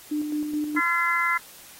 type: tone with tremolo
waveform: sine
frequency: 299.6 Hz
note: D4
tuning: 35 cents sharp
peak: -23 dBFS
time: 0.11-0.8 s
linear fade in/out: 10 ms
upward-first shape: square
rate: 4.7 Hz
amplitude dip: 40%
type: harmonic tone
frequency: 341.6 Hz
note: F4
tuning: 38 cents flat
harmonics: 3 / 4 / 5 / 6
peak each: -28 / -25 / -29 / -24 dBFS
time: 0.76-1.38 s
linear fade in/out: 10 ms
effects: white hiss -47 dBFS RMS until 1.79 s + AAC 48 kbps